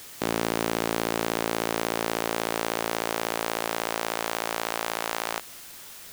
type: tone with high-pass filter sweep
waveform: sawtooth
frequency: 56.4 Hz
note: A1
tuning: 44 cents sharp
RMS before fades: -29 dBFS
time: 0.21-5.4 s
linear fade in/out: 10 ms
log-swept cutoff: 300 to 750 Hz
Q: 0.91
effects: white hiss -44 dBFS RMS until 6.12 s